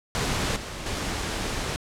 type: noise with level steps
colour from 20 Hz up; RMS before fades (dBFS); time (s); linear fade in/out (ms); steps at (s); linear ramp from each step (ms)
pink; -26 / -35 / -29; 0.15-1.76; 0; 0.56 / 0.86; 2
effects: low-pass 8000 Hz 12 dB/octave